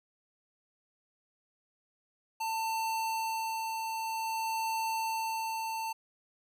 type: tone with tremolo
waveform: square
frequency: 895 Hz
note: A5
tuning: 29 cents sharp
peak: -31 dBFS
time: 2.4-5.93 s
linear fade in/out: 10 ms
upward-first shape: sine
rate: 0.52 Hz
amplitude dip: 30%
effects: none